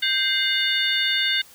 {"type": "tone cluster", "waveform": "sine", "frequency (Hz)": [1572, 2088, 2894, 3594, 4417], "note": ["G6", "C7", "F#7", "A7", "C#8"], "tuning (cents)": [4, -4, -39, 36, -7], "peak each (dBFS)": [-26, -26, -26, -23, -31], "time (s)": [0.02, 1.42], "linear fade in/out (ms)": 10, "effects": ["white hiss -49 dBFS RMS until 1.54 s"]}